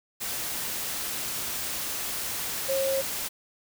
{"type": "tone in noise", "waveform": "sine", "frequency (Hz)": 539, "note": "C#5", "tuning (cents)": -49, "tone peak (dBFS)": -24, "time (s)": [2.68, 3.02], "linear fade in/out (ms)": 20, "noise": "white", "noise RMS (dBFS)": -32, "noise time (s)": [0.2, 3.29], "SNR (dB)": 5, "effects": []}